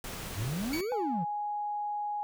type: noise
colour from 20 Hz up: pink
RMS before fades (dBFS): -40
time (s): 0.04-0.81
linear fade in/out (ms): 2
type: exponential two-way sweep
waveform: triangle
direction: up then down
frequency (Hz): 92.5 to 518 to 153.4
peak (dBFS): -29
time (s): 0.36-1.25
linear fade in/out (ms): 20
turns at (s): 0.92
type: tone with exponential decay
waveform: 25% pulse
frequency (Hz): 2257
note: C#7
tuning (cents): +31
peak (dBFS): -29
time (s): 0.73-1.14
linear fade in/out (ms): 2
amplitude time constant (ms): 88
type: tone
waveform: sine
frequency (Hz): 830.6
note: G#5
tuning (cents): 0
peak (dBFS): -31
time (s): 0.92-2.23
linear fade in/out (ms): 0
effects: none